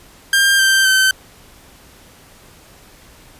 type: tone with pitch steps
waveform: sawtooth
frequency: 1596 / 1567.7 / 1539.9 Hz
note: G6 / G6 / G6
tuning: +31 / 0 / -31 cents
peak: -7 dBFS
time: 0.33-1.11 s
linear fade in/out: 2 ms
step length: 260 ms
effects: pink hiss -45 dBFS RMS until 3.39 s + resampled to 32000 Hz